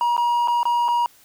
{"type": "tone with dropouts", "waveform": "triangle", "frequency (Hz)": 954, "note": "A#5", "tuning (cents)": 40, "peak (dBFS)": -15, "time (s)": [0.01, 1.06], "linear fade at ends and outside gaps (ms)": 1, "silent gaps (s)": [[0.167, 0.178], [0.475, 0.482], [0.631, 0.654], [0.882, 0.886]], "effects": ["white hiss -53 dBFS RMS until 1.24 s"]}